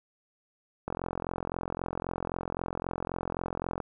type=click train; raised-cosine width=1 ms; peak=-18 dBFS; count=129; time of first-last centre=0.88-3.802 s; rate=43.8 Hz; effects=none